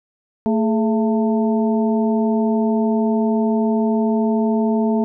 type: harmonic tone with a mistuned harmonic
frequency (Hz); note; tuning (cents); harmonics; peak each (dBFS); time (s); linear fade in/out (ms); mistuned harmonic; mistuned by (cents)
223.3; A3; +26; 1 / 2 / 3 / 4; -16 / -22 / -26 / -28; 0.46-5.04; 0; 2; -94
effects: none